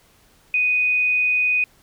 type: tone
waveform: sine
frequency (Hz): 2489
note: D#7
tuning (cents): 0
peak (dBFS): -16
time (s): 0.54-1.64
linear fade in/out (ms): 2
effects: pink hiss -56 dBFS RMS until 1.82 s